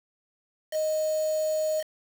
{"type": "tone with quantisation", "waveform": "sine", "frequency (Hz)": 622.3, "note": "D#5", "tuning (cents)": 0, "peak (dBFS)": -24, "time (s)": [0.71, 1.84], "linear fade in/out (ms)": 50, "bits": 6, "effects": []}